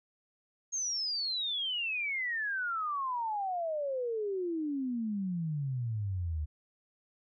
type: exponential sweep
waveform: sine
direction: down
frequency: 6570 to 73.42 Hz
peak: -31 dBFS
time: 0.72-6.46 s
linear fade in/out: 20 ms
effects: none